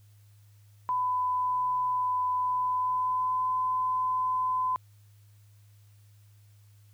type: tone with pitch glide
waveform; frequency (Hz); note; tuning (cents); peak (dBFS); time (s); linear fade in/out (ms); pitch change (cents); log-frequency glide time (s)
sine; 1002 to 1016; B5 to B5; +25 to +49; -25; 0.89-4.76; 0; +24; 2.53-3.51
effects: added 103 Hz sine -54 dBFS peak until 6.93 s + white hiss -68 dBFS RMS until 6.93 s